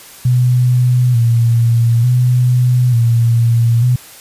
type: tone with vibrato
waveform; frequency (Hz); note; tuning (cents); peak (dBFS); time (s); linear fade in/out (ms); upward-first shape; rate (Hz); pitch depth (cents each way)
sine; 120.6; B2; -41; -8; 0.25-3.96; 5; square; 0.56; 56
effects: white hiss -37 dBFS RMS until 4.2 s + resampled to 32000 Hz